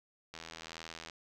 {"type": "click train", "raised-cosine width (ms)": 0.2, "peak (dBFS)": -27, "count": 63, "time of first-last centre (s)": [0.34, 1.098], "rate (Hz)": 81.8, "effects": []}